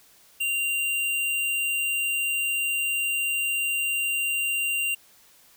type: tone with sample-and-hold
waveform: sine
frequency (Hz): 2777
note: F7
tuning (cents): -10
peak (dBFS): -23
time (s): 0.4-4.95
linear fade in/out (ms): 10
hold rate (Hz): 11025
effects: white hiss -56 dBFS RMS until 5.56 s